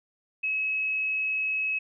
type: tone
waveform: sine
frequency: 2569 Hz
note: E7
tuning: 45 cents flat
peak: -25 dBFS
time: 0.43-1.79 s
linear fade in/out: 10 ms
effects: none